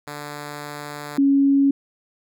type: tone pair in turn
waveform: 5% pulse / sine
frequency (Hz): 146.83 / 277.2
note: D3 / C#4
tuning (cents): 0 / 0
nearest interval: major seventh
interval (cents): 1100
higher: second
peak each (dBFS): -20 / -13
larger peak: second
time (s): 0.07-1.18 / 1.18-1.71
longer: first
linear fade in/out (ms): 5
effects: none